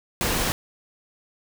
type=noise; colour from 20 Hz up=pink; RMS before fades=-24 dBFS; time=0.21-0.52 s; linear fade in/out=0 ms; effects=none